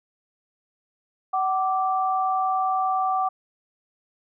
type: tone pair together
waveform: sine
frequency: 755 / 1172.1 Hz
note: F#5 / D6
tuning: +35 / -4 cents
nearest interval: minor sixth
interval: 761 cents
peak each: -22 / -25 dBFS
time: 1.33-3.29 s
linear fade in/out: 10 ms
effects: none